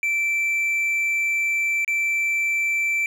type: tone with dropouts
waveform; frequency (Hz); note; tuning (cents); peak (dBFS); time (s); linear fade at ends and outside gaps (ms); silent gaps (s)
triangle; 2335; D7; -11; -18; 0.03-3.06; 1; 1.847-1.878
effects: none